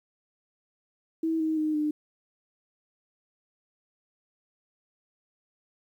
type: tone with pitch steps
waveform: sine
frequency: 323.7 / 316.1 / 308.7 / 301.5 Hz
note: E4 / D#4 / D#4 / D4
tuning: -31 / +27 / -14 / +46 cents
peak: -24 dBFS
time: 1.23-1.91 s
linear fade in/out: 5 ms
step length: 170 ms
effects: 10-bit